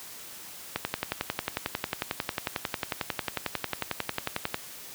click train, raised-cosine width 0.3 ms, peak -11 dBFS, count 43, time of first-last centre 0.76-4.544 s, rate 11.1 Hz, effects white hiss -44 dBFS RMS until 4.94 s + high-pass 60 Hz 12 dB/octave

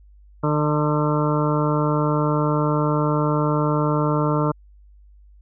harmonic tone, 150 Hz, D3, 37 cents sharp, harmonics 1 / 2 / 3 / 4 / 6 / 7 / 8 / 9, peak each -21 / -24 / -26 / -27 / -29 / -29 / -30 / -31 dBFS, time 0.43-4.52 s, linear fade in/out 10 ms, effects added 50 Hz sine -46 dBFS peak until 5.41 s

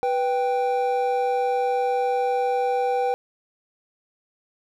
triangle tone pair together, 492.9 / 784 Hz, B4 / G5, -3 / 0 cents, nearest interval minor sixth, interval 803 cents, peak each -21 dBFS, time 0.03-3.14 s, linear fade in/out 0 ms, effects none

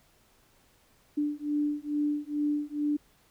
sine beating tone pair, 293.7 / 296 Hz, D4 / D4, 0 / +14 cents, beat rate 2.3 Hz, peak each -30 dBFS, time 1.17-2.97 s, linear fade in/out 10 ms, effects pink hiss -64 dBFS RMS until 3.3 s

